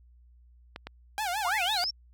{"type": "clicks", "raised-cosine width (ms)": 0.3, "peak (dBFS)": -22, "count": 2, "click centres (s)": [0.761, 0.87]}
{"type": "tone with vibrato", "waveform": "sawtooth", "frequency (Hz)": 782, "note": "G5", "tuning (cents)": -4, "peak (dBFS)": -25, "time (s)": [1.18, 1.84], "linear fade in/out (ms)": 0, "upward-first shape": "sine", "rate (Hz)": 6, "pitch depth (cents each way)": 200}
{"type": "linear sweep", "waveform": "sine", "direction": "up", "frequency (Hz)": [740, 5588], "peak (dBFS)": -28, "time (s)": [1.44, 1.91], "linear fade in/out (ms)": 10}
{"effects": ["added 60 Hz sine -54 dBFS peak until 2.13 s"]}